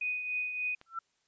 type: tone with tremolo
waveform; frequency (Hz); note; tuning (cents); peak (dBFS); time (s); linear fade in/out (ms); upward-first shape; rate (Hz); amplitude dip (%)
sine; 2489; D#7; 0; -29; 0.01-0.75; 5; triangle; 3.4; 55
type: click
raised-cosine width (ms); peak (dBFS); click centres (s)
0.3; -35; 0.814
type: tone with exponential growth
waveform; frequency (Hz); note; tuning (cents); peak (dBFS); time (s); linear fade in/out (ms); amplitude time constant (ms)
sine; 1344; E6; +33; -30; 0.86-0.99; 5; 27
effects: white hiss -75 dBFS RMS until 1.27 s + resampled to 16000 Hz